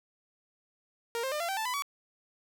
sawtooth tone with pitch steps, 466.2 / 529.4 / 601.1 / 682.6 / 775 / 880.1 / 999.3 / 1134.7 Hz, A#4 / C5 / D5 / F5 / G5 / A5 / B5 / C#6, 0 / +20 / +40 / -40 / -20 / 0 / +20 / +40 cents, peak -27 dBFS, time 1.15-1.822 s, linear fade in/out 0 ms, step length 84 ms, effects none

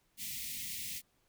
white band-stop noise, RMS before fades -41 dBFS, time 0.17-1.02 s, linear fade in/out 50 ms, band 270 to 1900 Hz, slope 96 dB/octave, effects pink hiss -74 dBFS RMS until 1.28 s

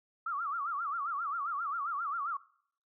sine tone with vibrato, 1245 Hz, D#6, 1 cent sharp, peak -32 dBFS, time 0.26-2.37 s, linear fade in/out 5 ms, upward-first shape sine, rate 7.5 Hz, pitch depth 200 cents each way, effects noise-tail reverb RT60 0.6 s tail -20 dB re dry

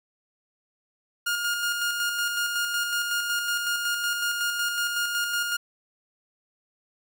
sawtooth tone with tremolo, 1419 Hz, F6, 27 cents sharp, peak -20 dBFS, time 1.26-5.57 s, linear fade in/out 10 ms, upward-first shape square, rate 5.4 Hz, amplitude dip 35%, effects none

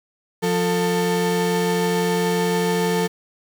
35% pulse tone pair together, 176.6 / 445 Hz, F3 / A4, +20 / +20 cents, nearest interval octave + major third, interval 1600 cents, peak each -20 / -19 dBFS, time 0.42-3.08 s, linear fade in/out 20 ms, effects 8-bit

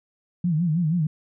sine tone with vibrato, 164.81 Hz, E3, in tune, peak -19 dBFS, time 0.44-1.07 s, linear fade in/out 5 ms, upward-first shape sine, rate 6.3 Hz, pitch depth 150 cents each way, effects none

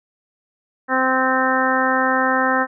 harmonic tone, 260 Hz, C4, 11 cents flat, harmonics 1 / 2 / 3 / 4 / 5 / 6 / 7, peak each -23 / -23 / -23 / -23 / -23 / -23 / -23 dBFS, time 0.88-2.67 s, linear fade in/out 50 ms, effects none

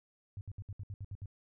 sine tone bursts, 100 Hz, G2, 35 cents sharp, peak -39 dBFS, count 9, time 0.37-1.258 s, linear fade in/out 0 ms, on 40 ms, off 66 ms, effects none

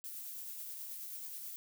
violet noise with tremolo, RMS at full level -44 dBFS, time 0.04-1.56 s, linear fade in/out 0 ms, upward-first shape sine, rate 9.3 Hz, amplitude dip 25%, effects none

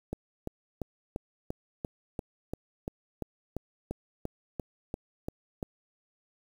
click train, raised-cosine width 2 ms, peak -20 dBFS, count 17, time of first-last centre 0.13-5.628 s, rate 2.91 Hz, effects 8-bit

